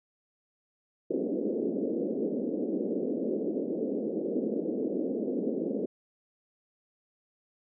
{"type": "band-pass noise", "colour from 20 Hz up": "pink", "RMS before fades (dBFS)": -31, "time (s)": [1.1, 5.86], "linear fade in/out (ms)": 10, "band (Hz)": [210, 520], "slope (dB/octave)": 48, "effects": []}